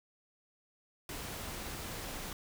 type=noise; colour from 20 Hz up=pink; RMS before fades=-42 dBFS; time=1.09-2.33 s; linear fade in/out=2 ms; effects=none